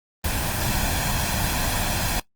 pink noise with comb filter, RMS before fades -24 dBFS, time 0.24-2.2 s, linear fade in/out 5 ms, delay 1.2 ms, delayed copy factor +0.55, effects noise-tail reverb RT60 0.1 s tail -18 dB re dry + Opus 24 kbps

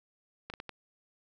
clicks, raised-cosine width 0.3 ms, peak -24 dBFS, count 4, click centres 0.5 / 0.538 / 0.601 / 0.693 s, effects none

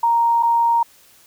sine tone with dropouts, 932.3 Hz, A#5, in tune, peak -13 dBFS, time 0.03-0.83 s, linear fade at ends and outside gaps 5 ms, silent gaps 0.427-0.431 s, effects white hiss -51 dBFS RMS until 1.26 s

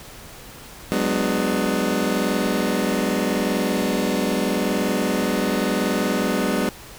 25% pulse chord, G# half-diminished seventh, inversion third, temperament just, 186.89 / 207.7 / 249.2 / 299 Hz, F#3 / G#3 / B3 / D4, +18 / 0 / +16 / +31 cents, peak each -22 / -21 / -21 / -23 dBFS, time 0.92-6.69 s, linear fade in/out 0 ms, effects pink hiss -41 dBFS RMS until 6.98 s

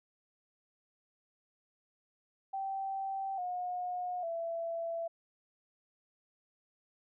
sine tone with pitch steps, 777 / 720.8 / 668.6 Hz, G5 / F#5 / E5, -16 / -45 / +24 cents, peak -34 dBFS, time 2.53-5.08 s, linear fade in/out 10 ms, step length 850 ms, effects none

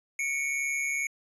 square tone pair together, 2214 / 2356 Hz, C#7 / D7, -3 / +5 cents, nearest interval minor second, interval 108 cents, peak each -29 / -36 dBFS, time 0.19-1.07 s, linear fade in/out 2 ms, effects resampled to 24000 Hz

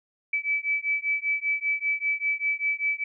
sine beating tone pair, 2300 / 2305.1 Hz, D7 / D7, -37 / -33 cents, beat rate 5.1 Hz, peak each -27 dBFS, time 0.33-3.04 s, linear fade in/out 5 ms, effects none

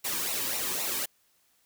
white noise with flanger, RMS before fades -31 dBFS, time 0.04-1.06 s, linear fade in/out 10 ms, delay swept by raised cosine 0.61 to 1.5 ms, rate 3.8 Hz, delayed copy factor -0.65, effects white hiss -68 dBFS RMS until 1.65 s

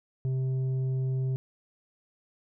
triangle tone with tanh clipping, 130.81 Hz, C3, in tune, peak -27 dBFS, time 0.25-1.36 s, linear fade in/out 0 ms, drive 10 dB, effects none

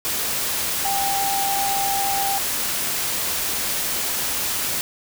sine tone in noise, 791 Hz, G5, 15 cents sharp, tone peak -22 dBFS, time 0.85-2.38 s, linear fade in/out 0 ms, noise white, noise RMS -24 dBFS, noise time 0.05-4.81 s, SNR -1 dB, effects none

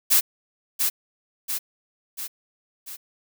blue noise with echo, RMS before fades -17 dBFS, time 0.1-0.21 s, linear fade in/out 20 ms, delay 690 ms, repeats 4, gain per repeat -5 dB, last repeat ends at 2.97 s, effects none

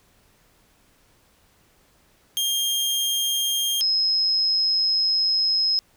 sawtooth / sine tone pair in turn, 3213 / 5131 Hz, G7 / E8, +42 / -48 cents, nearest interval minor sixth, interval 810 cents, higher second, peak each -18 dBFS, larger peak neither, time 2.37-3.81 / 3.81-5.79 s, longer second, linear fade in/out 0 ms, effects pink hiss -60 dBFS RMS until 5.96 s

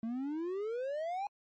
triangle exponential sweep, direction up, 220 to 830.6 Hz, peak -32 dBFS, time 0.03-1.27 s, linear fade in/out 2 ms, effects MP3 32 kbps

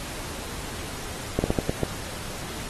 slowing click train, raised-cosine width 2 ms, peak -8 dBFS, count 6, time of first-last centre 1.39-1.834 s, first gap 50 ms, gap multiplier 1.29, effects pink hiss -36 dBFS RMS until 2.69 s + AAC 32 kbps

